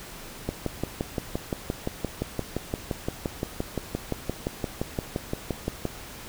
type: click train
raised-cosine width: 2 ms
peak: -13 dBFS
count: 32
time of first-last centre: 0.49-5.853 s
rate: 5.78 Hz
effects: pink hiss -42 dBFS RMS until 6.28 s